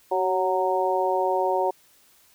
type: harmonic tone with a mistuned harmonic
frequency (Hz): 185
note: F#3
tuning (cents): 0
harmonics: 2 / 3 / 4 / 5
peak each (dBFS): -26 / -26 / -26 / -26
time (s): 0.11-1.71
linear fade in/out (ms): 10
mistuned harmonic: 2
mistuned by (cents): +32
effects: white hiss -58 dBFS RMS until 2.34 s